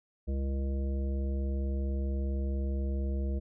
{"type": "harmonic tone", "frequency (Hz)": 67.8, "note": "C#2", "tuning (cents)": -38, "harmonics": [1, 3, 5, 7, 9], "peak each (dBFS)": [-29, -39, -43, -46, -48], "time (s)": [0.27, 3.4], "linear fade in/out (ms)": 20, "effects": []}